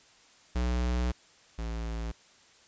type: tone pair in turn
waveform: square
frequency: 61 / 56.41 Hz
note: B1 / A1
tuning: -21 / +44 cents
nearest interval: minor second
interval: 135 cents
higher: first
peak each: -27 / -33 dBFS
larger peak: first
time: 0.55-1.12 / 1.58-2.12 s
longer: first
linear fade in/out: 10 ms
effects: white hiss -59 dBFS RMS until 2.67 s + resampled to 16000 Hz